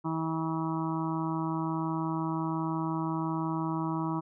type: harmonic tone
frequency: 161.3 Hz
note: E3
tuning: 37 cents flat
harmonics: 1 / 2 / 4 / 5 / 6 / 7 / 8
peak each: -33 / -32 / -45 / -42 / -37 / -40 / -44 dBFS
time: 0.04-4.21 s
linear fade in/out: 20 ms
effects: none